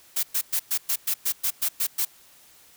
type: noise bursts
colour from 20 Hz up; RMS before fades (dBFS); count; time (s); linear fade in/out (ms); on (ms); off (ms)
blue; -24; 11; 0.16-2.052; 10; 72; 110
effects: white hiss -54 dBFS RMS until 2.76 s